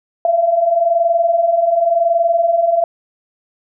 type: tone pair together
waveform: sine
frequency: 659.3 / 680.2 Hz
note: E5 / F5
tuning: 0 / -46 cents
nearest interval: minor second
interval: 54 cents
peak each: -18 / -12 dBFS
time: 0.25-2.84 s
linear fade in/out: 2 ms
effects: none